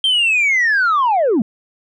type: linear sweep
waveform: sine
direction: down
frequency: 3185 to 192.4 Hz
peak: -10 dBFS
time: 0.04-1.42 s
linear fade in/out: 2 ms
effects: tanh soft clip ceiling -10 dBFS